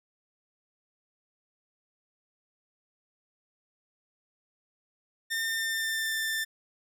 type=tone with pitch glide; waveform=sawtooth; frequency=1809 to 1781 Hz; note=A6 to A6; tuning=+48 to +21 cents; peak=-25 dBFS; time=5.3-6.45 s; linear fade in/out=20 ms; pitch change=-27 cents; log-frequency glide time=5.46-6.15 s; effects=none